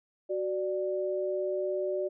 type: tone pair together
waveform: sine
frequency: 373 / 589.9 Hz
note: F#4 / D5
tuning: +14 / +8 cents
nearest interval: minor sixth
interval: 794 cents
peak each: -31 / -31 dBFS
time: 0.29-2.09 s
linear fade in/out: 20 ms
effects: none